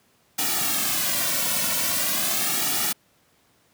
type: noise with flanger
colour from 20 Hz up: white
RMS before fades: -24 dBFS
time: 0.38-2.93 s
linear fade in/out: 10 ms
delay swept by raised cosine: 1.9 to 2.47 ms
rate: 0.41 Hz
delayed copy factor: -0.95
effects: pink hiss -62 dBFS RMS until 3.73 s + high-pass 100 Hz 12 dB/octave